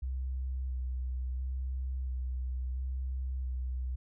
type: tone with vibrato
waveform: sine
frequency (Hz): 64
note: C2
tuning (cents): -38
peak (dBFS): -32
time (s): 0.02-3.96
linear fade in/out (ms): 10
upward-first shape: square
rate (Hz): 0.73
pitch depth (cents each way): 19
effects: none